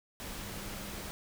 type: tone in noise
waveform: sine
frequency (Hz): 200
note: G3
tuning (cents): +35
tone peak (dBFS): -48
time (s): 0.22-1.09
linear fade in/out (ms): 0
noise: pink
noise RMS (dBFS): -42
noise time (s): 0.2-1.11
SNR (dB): -9
effects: none